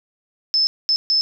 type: tone bursts at uneven times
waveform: sine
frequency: 5250 Hz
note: E8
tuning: 8 cents flat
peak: -14 dBFS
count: 3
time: 0.54-0.67 / 0.89-0.96 / 1.1-1.21 s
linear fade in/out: 0 ms
effects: none